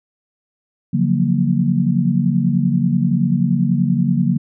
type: chord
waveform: sine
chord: Gb major seventh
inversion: second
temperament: equal with one note detuned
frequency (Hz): 141.67 / 174.61 / 185 / 233.1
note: Db3 / F3 / Gb3 / Bb3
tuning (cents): +38 / 0 / 0 / 0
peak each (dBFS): -19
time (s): 0.93-4.38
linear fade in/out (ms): 10
effects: none